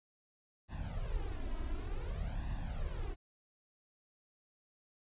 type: noise with flanger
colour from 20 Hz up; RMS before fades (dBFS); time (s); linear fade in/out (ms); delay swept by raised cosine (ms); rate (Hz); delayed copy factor
brown; -38; 0.68-3.16; 50; 1.1 to 3.1; 0.55; +0.85
effects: resampled to 8000 Hz